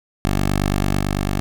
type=tone with level steps; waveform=10% pulse; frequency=49 Hz; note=G1; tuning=in tune; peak=-9 / -11 dBFS; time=0.25-1.4 s; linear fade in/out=0 ms; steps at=0.99 s; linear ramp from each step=10 ms; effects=none